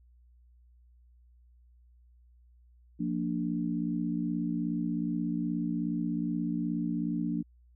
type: chord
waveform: sine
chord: Bb major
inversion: second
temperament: equal with one note detuned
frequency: 174.61 / 231.2 / 293.7 Hz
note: F3 / Bb3 / D4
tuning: 0 / -14 / 0 cents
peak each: -33 dBFS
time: 2.99-7.43 s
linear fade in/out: 20 ms
effects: added 60 Hz sine -57 dBFS peak until 7.75 s